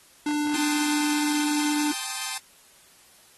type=tone; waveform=square; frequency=296.8 Hz; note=D4; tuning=18 cents sharp; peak=-24 dBFS; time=0.26-1.92 s; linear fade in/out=5 ms
type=chord; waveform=5% pulse; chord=A half-diminished seventh; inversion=third; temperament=equal; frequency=784 / 880 / 1046.5 / 1244.5 Hz; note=G5 / A5 / C6 / Eb6; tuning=0 / 0 / 0 / 0 cents; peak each=-24 dBFS; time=0.54-2.38 s; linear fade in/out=5 ms
effects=white hiss -55 dBFS RMS until 3.37 s + AAC 32 kbps